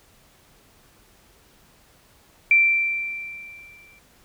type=tone with exponential decay; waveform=sine; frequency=2349 Hz; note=D7; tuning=in tune; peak=-11 dBFS; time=2.51-3.99 s; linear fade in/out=2 ms; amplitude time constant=320 ms; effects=pink hiss -56 dBFS RMS until 4.24 s